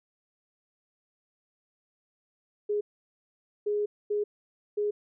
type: tone bursts at uneven times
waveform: sine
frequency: 415.5 Hz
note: G#4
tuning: 1 cent sharp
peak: -25 dBFS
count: 4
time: 2.69-2.81 / 3.66-3.86 / 4.1-4.24 / 4.77-4.91 s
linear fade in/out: 10 ms
effects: none